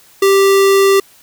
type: tone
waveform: square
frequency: 392 Hz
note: G4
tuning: in tune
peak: -8 dBFS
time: 0.22-1 s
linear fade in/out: 5 ms
effects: white hiss -46 dBFS RMS until 1.22 s